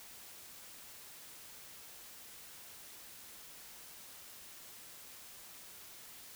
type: silence
effects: white hiss -53 dBFS RMS until 6.35 s